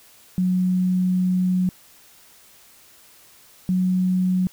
sine tone pair in turn, 183.2 / 183.95 Hz, F#3 / F#3, -17 / -10 cents, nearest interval unison, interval 7 cents, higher second, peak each -17 dBFS, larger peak neither, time 0.38-1.69 / 3.69-4.47 s, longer first, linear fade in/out 0 ms, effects white hiss -51 dBFS RMS until 4.52 s

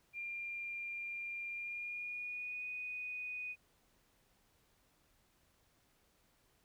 sine tone with pitch glide, 2393 to 2483 Hz, D7 to D#7, +32 to -4 cents, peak -40 dBFS, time 0.13-3.56 s, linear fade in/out 50 ms, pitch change +64 cents, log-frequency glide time 1.5-2.68 s, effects pink hiss -73 dBFS RMS until 6.64 s

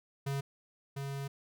square tone pair in turn, 138.59 / 138.59 Hz, C#3 / C#3, 0 / 0 cents, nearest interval unison, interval 0 cents, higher neither, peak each -33 / -37 dBFS, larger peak first, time 0.26-0.41 / 0.96-1.28 s, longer second, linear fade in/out 10 ms, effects none

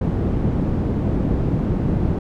white low-pass noise, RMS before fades -20 dBFS, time 0.01-2.19 s, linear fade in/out 5 ms, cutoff 220 Hz, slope 12 dB/octave, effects none

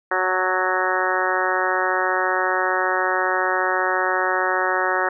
harmonic tone with a mistuned harmonic, 185.3 Hz, F#3, 3 cents sharp, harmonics 2 / 3 / 4 / 5 / 6 / 7 / 8 / 9 / 10, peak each -27 / -27 / -27 / -27 / -27 / -27 / -27 / -27 / -27 dBFS, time 0.11-5.09 s, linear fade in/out 5 ms, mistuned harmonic 5, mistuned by -21 cents, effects none

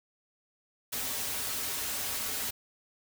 white noise with comb filter, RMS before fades -34 dBFS, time 0.92-2.51 s, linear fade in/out 10 ms, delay 5.8 ms, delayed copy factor -0.65, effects none

